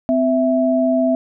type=tone pair together; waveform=sine; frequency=256.4 / 657.8 Hz; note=C4 / E5; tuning=-35 / -4 cents; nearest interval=octave + major third; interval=1631 cents; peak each=-16 dBFS; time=0.09-1.15 s; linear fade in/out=0 ms; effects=none